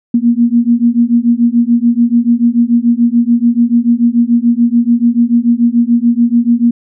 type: beating tone pair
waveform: sine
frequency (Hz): 233.1 / 240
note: A#3 / B3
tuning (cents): 0 / -49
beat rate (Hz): 6.9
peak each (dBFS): -10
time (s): 0.14-6.71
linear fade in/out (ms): 5
effects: none